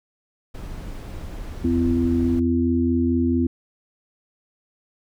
brown noise, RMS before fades -33 dBFS, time 0.54-2.4 s, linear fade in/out 10 ms
harmonic tone, 84.5 Hz, E2, 43 cents sharp, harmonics 1 / 3 / 4, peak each -24 / -19 / -24 dBFS, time 1.64-3.47 s, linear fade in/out 5 ms
effects none

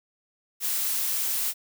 blue noise, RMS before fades -27 dBFS, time 0.6-1.54 s, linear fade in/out 50 ms, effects none

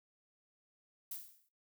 violet noise with exponential decay, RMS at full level -40 dBFS, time 1.11-1.49 s, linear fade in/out 5 ms, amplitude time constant 81 ms, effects noise-tail reverb RT60 0.2 s tail -17 dB re dry

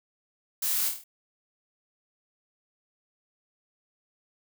blue noise with echo, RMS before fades -29 dBFS, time 0.62-0.89 s, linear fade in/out 5 ms, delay 25 ms, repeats 6, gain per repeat -4 dB, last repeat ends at 1.04 s, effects none

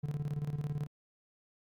triangle tone with tremolo, 146.83 Hz, D3, in tune, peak -29 dBFS, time 0.03-0.87 s, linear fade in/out 10 ms, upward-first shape square, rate 18 Hz, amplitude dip 70%, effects AAC 64 kbps

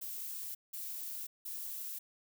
violet noise bursts, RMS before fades -42 dBFS, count 3, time 0.01-1.99 s, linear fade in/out 10 ms, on 540 ms, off 180 ms, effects none

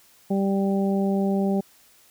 harmonic tone, 196 Hz, G3, in tune, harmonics 1 / 2 / 3 / 4, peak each -21 / -27 / -31 / -33 dBFS, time 0.3-1.61 s, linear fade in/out 10 ms, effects white hiss -56 dBFS RMS until 2.1 s

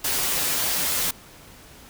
white noise with comb filter, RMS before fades -24 dBFS, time 0.04-1.11 s, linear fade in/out 5 ms, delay 9.1 ms, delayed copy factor -0.7, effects pink hiss -47 dBFS RMS until 1.89 s

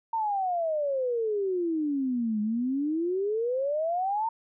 sine exponential two-way sweep, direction down then up, 920 to 207.7 to 920 Hz, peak -25 dBFS, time 0.13-4.29 s, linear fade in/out 5 ms, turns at 2.41 s, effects none

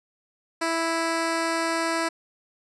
10% pulse tone, 329.6 Hz, E4, in tune, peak -15 dBFS, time 0.61-2.09 s, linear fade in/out 10 ms, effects resampled to 24000 Hz

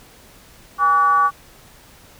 sine tone with frequency modulation, 1144 Hz, D6, 46 cents flat, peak -12 dBFS, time 0.78-1.31 s, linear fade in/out 50 ms, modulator 330 Hz, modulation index 0.57, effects pink hiss -47 dBFS RMS until 2.19 s

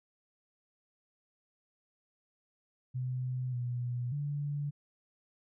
sine tone with pitch steps, 127.2 / 122.4 / 144.7 Hz, C3 / B2 / D3, -48 / -15 / -25 cents, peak -32 dBFS, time 2.94-4.71 s, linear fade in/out 20 ms, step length 590 ms, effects none

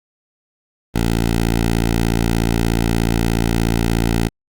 10% pulse tone with notch filter, 56.8 Hz, A#1, 44 cents flat, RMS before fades -17 dBFS, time 0.94-4.29 s, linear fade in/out 20 ms, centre 1100 Hz, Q 2, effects Opus 32 kbps

